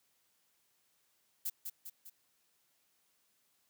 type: noise with echo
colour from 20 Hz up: violet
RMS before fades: -36 dBFS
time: 1.45-1.5 s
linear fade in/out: 10 ms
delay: 200 ms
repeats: 3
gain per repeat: -5 dB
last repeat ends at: 2.1 s
effects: white hiss -75 dBFS RMS until 3.69 s + high-pass 80 Hz 12 dB/octave